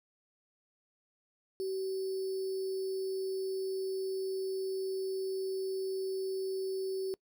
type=tone with sample-and-hold; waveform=sine; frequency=381.8 Hz; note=G4; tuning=46 cents flat; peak=-32 dBFS; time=1.6-7.14 s; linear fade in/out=0 ms; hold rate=4900 Hz; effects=noise-tail reverb RT60 0.1 s tail -24 dB re dry